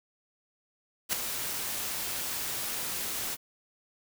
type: noise with ADSR envelope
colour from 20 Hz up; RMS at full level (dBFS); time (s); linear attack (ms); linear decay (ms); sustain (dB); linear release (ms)
white; -26; 1.09-3.37; 40; 4; -8; 37
effects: none